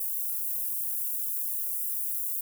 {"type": "high-pass noise", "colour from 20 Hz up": "white", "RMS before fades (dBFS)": -31, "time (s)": [0, 2.41], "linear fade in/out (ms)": 5, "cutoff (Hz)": 11000, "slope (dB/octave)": 24, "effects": []}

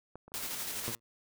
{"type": "clicks", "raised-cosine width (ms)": 1, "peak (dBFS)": [-31, -38, -41, -40], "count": 4, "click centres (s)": [0.156, 0.28, 0.319, 0.44]}
{"type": "noise with tremolo", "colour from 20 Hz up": "white", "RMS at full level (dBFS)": -37, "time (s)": [0.34, 0.95], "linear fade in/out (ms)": 0, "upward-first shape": "square", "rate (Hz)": 12, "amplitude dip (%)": 30}
{"type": "tone with exponential decay", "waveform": "15% pulse", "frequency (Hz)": 116, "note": "A#2", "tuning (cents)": -8, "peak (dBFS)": -27, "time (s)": [0.88, 1], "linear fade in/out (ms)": 0, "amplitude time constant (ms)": 26}
{"effects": []}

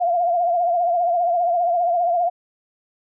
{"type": "tone with vibrato", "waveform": "sine", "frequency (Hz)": 696, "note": "F5", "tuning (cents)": -6, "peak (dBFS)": -16, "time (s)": [0, 2.3], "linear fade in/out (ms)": 20, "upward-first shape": "triangle", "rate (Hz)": 15, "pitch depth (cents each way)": 80, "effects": []}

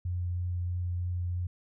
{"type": "tone with vibrato", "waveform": "sine", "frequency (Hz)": 88.7, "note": "F2", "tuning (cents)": 27, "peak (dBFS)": -29, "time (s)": [0.05, 1.47], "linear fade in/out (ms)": 5, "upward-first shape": "triangle", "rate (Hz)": 3.1, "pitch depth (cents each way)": 11, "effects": []}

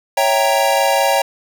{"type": "chord", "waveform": "square", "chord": "C# diminished seventh", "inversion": "none", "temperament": "equal", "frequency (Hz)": [554.4, 659.3, 784, 932.3], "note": ["C#5", "E5", "G5", "Bb5"], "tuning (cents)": [0, 0, 0, 0], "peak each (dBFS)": [-18, -21, -18, -20], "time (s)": [0.17, 1.22], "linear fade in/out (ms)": 5, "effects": []}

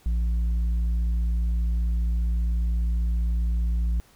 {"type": "tone with tanh clipping", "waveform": "triangle", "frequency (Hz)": 57.5, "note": "A#1", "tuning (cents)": -23, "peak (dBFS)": -22, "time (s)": [0.06, 4], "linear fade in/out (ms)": 0, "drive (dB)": 9, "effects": ["pink hiss -57 dBFS RMS until 4.15 s"]}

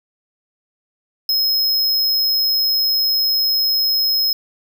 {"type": "tone", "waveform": "square", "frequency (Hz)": 5140, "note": "E8", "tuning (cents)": -45, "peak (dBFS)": -15, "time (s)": [1.29, 4.33], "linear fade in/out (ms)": 2, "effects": []}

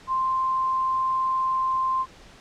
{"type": "tone", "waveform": "sine", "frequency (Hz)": 1046.5, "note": "C6", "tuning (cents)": 0, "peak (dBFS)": -21, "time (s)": [0.07, 2.06], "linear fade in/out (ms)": 50, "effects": ["pink hiss -49 dBFS RMS until 2.4 s", "low-pass 6000 Hz 12 dB/octave"]}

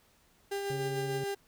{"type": "tone with tremolo", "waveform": "35% pulse", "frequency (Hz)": 398.8, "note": "G4", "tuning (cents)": 30, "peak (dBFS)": -30, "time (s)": [0.51, 1.35], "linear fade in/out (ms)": 10, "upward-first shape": "sine", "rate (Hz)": 6.7, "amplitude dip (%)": 30}
{"type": "harmonic tone", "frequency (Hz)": 138.59, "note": "C#3", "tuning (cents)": 0, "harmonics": [1, 2, 3, 4], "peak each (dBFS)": [-36, -47, -46, -51], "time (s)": [0.7, 1.24], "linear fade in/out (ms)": 2}
{"effects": ["pink hiss -66 dBFS RMS until 1.47 s"]}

